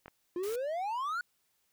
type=clicks; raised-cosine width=0.5 ms; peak=-32 dBFS; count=2; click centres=0.059 / 0.081 s
type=exponential sweep; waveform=triangle; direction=up; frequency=342.4 to 1480 Hz; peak=-30 dBFS; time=0.36-1.21 s; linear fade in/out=2 ms
type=noise; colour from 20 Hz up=white; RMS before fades=-46 dBFS; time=0.43-0.56 s; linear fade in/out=5 ms
effects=white hiss -75 dBFS RMS until 1.72 s